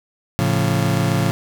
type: chord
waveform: 35% pulse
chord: A augmented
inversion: none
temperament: just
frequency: 110 / 137.5 / 171.88 Hz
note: A2 / C#3 / E#3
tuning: 0 / -14 / -27 cents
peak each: -19 dBFS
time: 0.39-1.31 s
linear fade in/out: 0 ms
effects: none